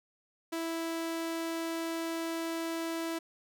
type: tone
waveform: sawtooth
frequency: 329.6 Hz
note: E4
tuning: in tune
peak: -29 dBFS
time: 0.52-3.19 s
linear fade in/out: 10 ms
effects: none

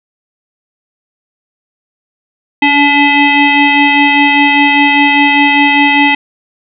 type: tone with frequency modulation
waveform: sine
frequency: 1435 Hz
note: F6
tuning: 47 cents sharp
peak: -5 dBFS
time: 2.62-6.15 s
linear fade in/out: 5 ms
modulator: 575 Hz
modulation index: 2.5
effects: none

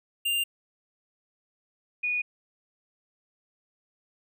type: tone pair in turn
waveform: square / sine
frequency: 2794 / 2461 Hz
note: F7 / D#7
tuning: 0 / -20 cents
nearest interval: major second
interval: 220 cents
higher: first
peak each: -25 dBFS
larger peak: neither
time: 0.25-0.44 / 2.03-2.22 s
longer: neither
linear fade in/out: 10 ms
effects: none

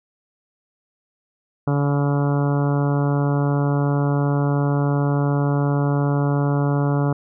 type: harmonic tone with a mistuned harmonic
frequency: 142.8 Hz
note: D3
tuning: 48 cents flat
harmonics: 1 / 2 / 3 / 4 / 5 / 6 / 7 / 8 / 9 / 10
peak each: -18 / -24 / -28 / -30 / -32 / -34 / -35 / -36 / -37 / -38 dBFS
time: 1.67-7.13 s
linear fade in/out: 5 ms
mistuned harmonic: 10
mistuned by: -19 cents
effects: none

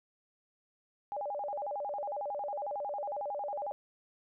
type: tone with vibrato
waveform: sine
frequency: 690 Hz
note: F5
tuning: 21 cents flat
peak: -34 dBFS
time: 1.12-3.72 s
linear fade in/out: 0 ms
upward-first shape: square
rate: 11 Hz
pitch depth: 290 cents each way
effects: none

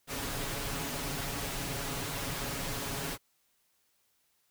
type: noise with comb filter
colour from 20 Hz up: pink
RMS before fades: -36 dBFS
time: 0.07-3.18 s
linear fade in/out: 50 ms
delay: 7.2 ms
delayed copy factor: +0.65
effects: white hiss -73 dBFS RMS until 4.5 s

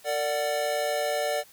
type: chord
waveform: square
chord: Bb augmented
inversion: none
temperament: equal with one note detuned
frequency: 455.5 / 587.3 / 740 Hz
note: Bb4 / D5 / F#5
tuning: -40 / 0 / 0 cents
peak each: -34 / -28 / -32 dBFS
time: 0.04-1.44 s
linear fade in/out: 50 ms
effects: white hiss -54 dBFS RMS until 1.52 s

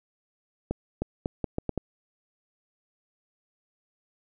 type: accelerating click train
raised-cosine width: 2 ms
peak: -14 dBFS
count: 7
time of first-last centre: 0.71-1.777 s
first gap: 310 ms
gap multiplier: 0.77
effects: none

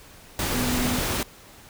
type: tone in noise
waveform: sine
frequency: 247.6 Hz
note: B3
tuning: 5 cents sharp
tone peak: -26 dBFS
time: 0.54-0.98 s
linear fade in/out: 2 ms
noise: pink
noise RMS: -26 dBFS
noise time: 0.39-1.23 s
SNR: -3 dB
effects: pink hiss -48 dBFS RMS until 1.69 s

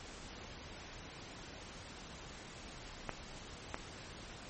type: clicks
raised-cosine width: 0.5 ms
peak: -21 dBFS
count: 2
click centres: 3.093 / 3.744 s
effects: pink hiss -50 dBFS RMS until 4.49 s + MP3 32 kbps

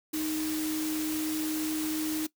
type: tone in noise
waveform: sine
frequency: 311.1 Hz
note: D#4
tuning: in tune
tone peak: -29 dBFS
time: 0.13-2.27 s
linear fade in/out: 10 ms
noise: white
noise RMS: -37 dBFS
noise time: 0.13-2.27 s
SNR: +5 dB
effects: noise-tail reverb RT60 0.1 s tail -19 dB re dry

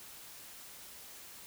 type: silence
effects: white hiss -51 dBFS RMS until 1.46 s

